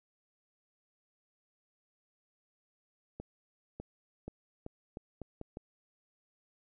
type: accelerating click train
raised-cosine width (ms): 2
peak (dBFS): -28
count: 8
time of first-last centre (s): 3.2-5.571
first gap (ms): 600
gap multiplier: 0.8
effects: none